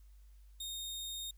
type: tone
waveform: sawtooth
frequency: 3694 Hz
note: A#7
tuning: 16 cents flat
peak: -37 dBFS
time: 0.6-1.31 s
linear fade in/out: 5 ms
effects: added 50 Hz sine -55 dBFS peak until 1.37 s + white hiss -75 dBFS RMS until 1.37 s